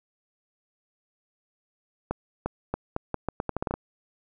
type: accelerating click train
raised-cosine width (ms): 1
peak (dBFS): -13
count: 13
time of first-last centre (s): 2.11-3.74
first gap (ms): 350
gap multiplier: 0.8
effects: none